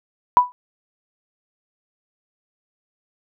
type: tone with exponential decay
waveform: sine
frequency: 987.8 Hz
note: B5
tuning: in tune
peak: -4 dBFS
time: 0.37-0.52 s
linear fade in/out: 0 ms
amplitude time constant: 31 ms
effects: none